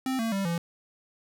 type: tone with pitch steps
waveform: square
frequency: 261.6 / 226.4 / 195.98 / 169.63 Hz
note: C4 / A3 / G3 / E3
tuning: 0 / +50 / 0 / +50 cents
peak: -27 dBFS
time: 0.06-0.58 s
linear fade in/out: 2 ms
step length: 130 ms
effects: none